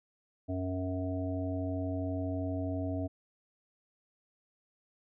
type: harmonic tone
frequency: 92.3 Hz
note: F#2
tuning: 4 cents flat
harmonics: 1 / 3 / 5 / 7 / 8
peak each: -35 / -35 / -46 / -39 / -51 dBFS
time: 0.48-3.08 s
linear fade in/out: 20 ms
effects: none